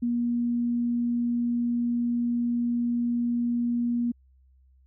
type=tone; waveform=sine; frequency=238.7 Hz; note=A#3; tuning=41 cents sharp; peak=-23 dBFS; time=0.02-4.12 s; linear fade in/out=10 ms; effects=added 65 Hz sine -56 dBFS peak until 4.86 s